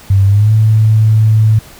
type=tone with pitch glide; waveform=sine; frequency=97.9 to 109.26 Hz; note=G2 to A2; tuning=-2 to -12 cents; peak=-5 dBFS; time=0.1-1.59 s; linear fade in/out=5 ms; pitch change=+190 cents; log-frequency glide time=0.26-0.52 s; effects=pink hiss -37 dBFS RMS until 1.79 s